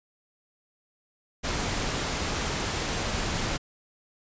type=noise; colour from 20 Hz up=pink; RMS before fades=-29 dBFS; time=1.43-3.58 s; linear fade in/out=20 ms; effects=resampled to 16000 Hz